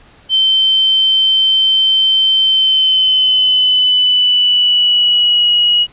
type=tone with pitch glide; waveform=sine; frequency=3096 to 2905 Hz; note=G7 to F#7; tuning=-22 to -32 cents; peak=-8 dBFS; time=0.29-5.87 s; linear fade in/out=50 ms; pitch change=-110 cents; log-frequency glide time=2.43-5.5 s; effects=pink hiss -45 dBFS RMS until 5.92 s + resampled to 8000 Hz